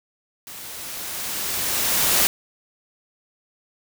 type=noise with level ramp; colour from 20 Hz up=white; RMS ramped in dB=-38 to -17 dBFS; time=0.47-2.27 s; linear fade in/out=0 ms; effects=none